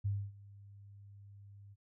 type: tone with ADSR envelope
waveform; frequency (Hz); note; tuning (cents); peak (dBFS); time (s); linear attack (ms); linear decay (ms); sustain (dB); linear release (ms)
sine; 100.4; G2; +42; -30; 0.04-1.76; 18; 260; -22; 37
effects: none